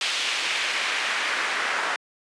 pink noise with band-pass filter sweep, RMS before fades -26 dBFS, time 0.01-1.96 s, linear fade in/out 2 ms, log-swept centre 3200 to 1500 Hz, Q 1.4, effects high-pass 300 Hz 12 dB/octave + resampled to 22050 Hz

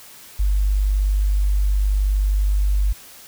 sine tone, 49.57 Hz, G1, 20 cents sharp, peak -15 dBFS, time 0.39-2.93 s, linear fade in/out 10 ms, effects white hiss -43 dBFS RMS until 3.27 s

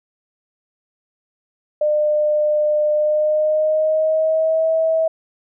sine tone with pitch glide, 602 to 645.2 Hz, D5 to E5, +43 to -37 cents, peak -14 dBFS, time 1.81-5.08 s, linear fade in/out 5 ms, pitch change +120 cents, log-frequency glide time 2.93-4.69 s, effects none

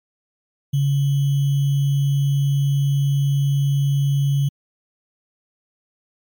sine tone with sample-and-hold, 140 Hz, C#3, 18 cents sharp, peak -15 dBFS, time 0.73-4.49 s, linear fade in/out 10 ms, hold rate 3150 Hz, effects MP3 96 kbps

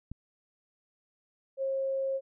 click, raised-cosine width 5 ms, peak -27 dBFS, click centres 0.116 s
sine tone, 538 Hz, C5, 48 cents sharp, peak -28 dBFS, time 1.57-2.21 s, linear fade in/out 50 ms
effects none

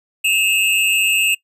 square tone pair together, 2599 / 2794 Hz, E7 / F7, -25 / 0 cents, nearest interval minor second, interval 125 cents, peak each -17 dBFS, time 0.24-1.35 s, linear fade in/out 10 ms, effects noise-tail reverb RT60 0.1 s tail -21 dB re dry + resampled to 32000 Hz

